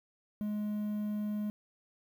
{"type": "tone", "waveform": "triangle", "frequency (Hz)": 209.7, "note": "G#3", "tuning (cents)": 17, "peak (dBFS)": -30, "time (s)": [0.41, 1.5], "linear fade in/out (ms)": 0, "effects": ["10-bit"]}